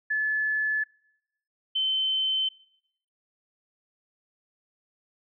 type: tone pair in turn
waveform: sine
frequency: 1726 / 3075 Hz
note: A6 / G7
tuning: -34 / -34 cents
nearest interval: minor seventh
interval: 1000 cents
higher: second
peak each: -23 dBFS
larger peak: neither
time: 0.1-0.84 / 1.75-2.49 s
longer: neither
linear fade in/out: 10 ms
effects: noise-tail reverb RT60 0.8 s tail -23 dB re dry